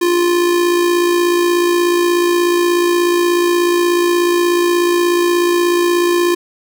square tone with amplitude modulation, 349.2 Hz, F4, in tune, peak -10 dBFS, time 0.01-6.35 s, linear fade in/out 10 ms, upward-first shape sine, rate 56.6 Hz, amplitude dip 40%, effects none

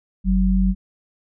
sine tone pair together, 47.23 / 188.9 Hz, F#1 / F#3, +36 / +36 cents, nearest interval 2 octaves, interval 2400 cents, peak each -17 dBFS, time 0.24-0.75 s, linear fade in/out 50 ms, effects none

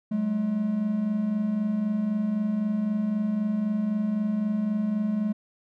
triangle tone pair together, 189.03 / 212.9 Hz, F#3 / G#3, +37 / +43 cents, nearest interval major second, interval 206 cents, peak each -30 / -22 dBFS, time 0.11-5.33 s, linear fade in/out 10 ms, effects none

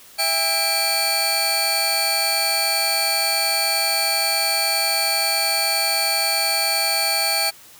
sawtooth tone cluster, 658 / 807 / 2351 / 4450 Hz, E5 / G#5 / D7 / C#8, -3 / -50 / +1 / +6 cents, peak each -24 / -22 / -21 / -18 dBFS, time 0.18-7.51 s, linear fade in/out 20 ms, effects white hiss -46 dBFS RMS until 7.79 s

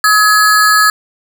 square ring-modulated tone, 1480 Hz, F#6, in tune, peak -4 dBFS, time 0.04-0.9 s, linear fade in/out 2 ms, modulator 203 Hz, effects none

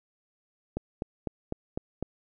click train, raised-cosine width 2 ms, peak -17 dBFS, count 6, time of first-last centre 0.77-2.026 s, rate 3.98 Hz, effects none

